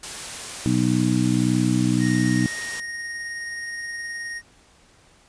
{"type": "noise", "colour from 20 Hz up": "white", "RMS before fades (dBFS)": -33, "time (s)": [0.03, 2.8], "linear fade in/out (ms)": 2}
{"type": "harmonic tone", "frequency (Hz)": 61.74, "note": "B1", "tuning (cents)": 0, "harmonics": [2, 3, 4, 5], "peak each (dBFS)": [-23, -23, -23, -23], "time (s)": [0.66, 2.46], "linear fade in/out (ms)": 0}
{"type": "tone with tremolo", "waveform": "square", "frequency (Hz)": 1864.7, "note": "A#6", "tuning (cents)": 0, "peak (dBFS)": -29, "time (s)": [1.99, 4.42], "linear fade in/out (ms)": 50, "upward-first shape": "triangle", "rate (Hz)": 19, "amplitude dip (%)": 25}
{"effects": ["pink hiss -55 dBFS RMS until 5.28 s", "resampled to 22050 Hz"]}